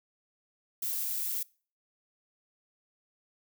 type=noise; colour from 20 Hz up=violet; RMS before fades=-33 dBFS; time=0.82-1.43 s; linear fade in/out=5 ms; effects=noise-tail reverb RT60 0.4 s tail -24 dB re dry